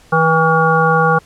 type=harmonic tone with a mistuned harmonic; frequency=161.9 Hz; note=E3; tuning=31 cents flat; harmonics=1 / 3 / 5 / 7 / 9; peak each=-16 / -16 / -16 / -16 / -16 dBFS; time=0.12-1.19 s; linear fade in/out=10 ms; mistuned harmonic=9; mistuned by=-46 cents; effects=pink hiss -47 dBFS RMS until 1.25 s + low-pass 10000 Hz 12 dB/octave